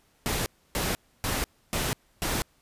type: noise bursts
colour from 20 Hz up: pink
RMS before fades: -28 dBFS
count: 5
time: 0.26-2.42 s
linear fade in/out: 0 ms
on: 200 ms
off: 290 ms
effects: pink hiss -65 dBFS RMS until 2.61 s + resampled to 32000 Hz